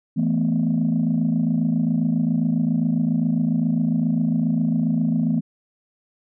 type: chord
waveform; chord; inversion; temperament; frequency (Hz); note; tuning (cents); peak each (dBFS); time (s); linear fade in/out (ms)
sine; E suspended fourth; none; just; 164.81 / 219.8 / 247.2; E3 / A3 / B3; 0 / -2 / +2; -21; 0.16-5.41; 20
effects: tanh soft clip ceiling -12 dBFS